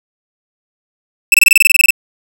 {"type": "tone bursts", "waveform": "45% pulse", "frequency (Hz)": 2637, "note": "E7", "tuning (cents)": 0, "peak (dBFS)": -3, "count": 13, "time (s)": [1.32, 1.906], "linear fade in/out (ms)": 2, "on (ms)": 22, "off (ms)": 25, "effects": []}